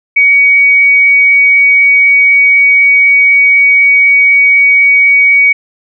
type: tone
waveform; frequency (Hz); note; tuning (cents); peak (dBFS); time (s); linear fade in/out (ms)
sine; 2252; C#7; +27; -3; 0.16-5.53; 10
effects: none